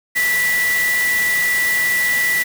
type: tone in noise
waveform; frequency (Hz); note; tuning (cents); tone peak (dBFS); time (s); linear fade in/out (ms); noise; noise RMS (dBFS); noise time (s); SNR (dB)
sine; 1964; B6; -10; -15; 0.15-2.44; 20; white; -25; 0.15-2.44; +7
effects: none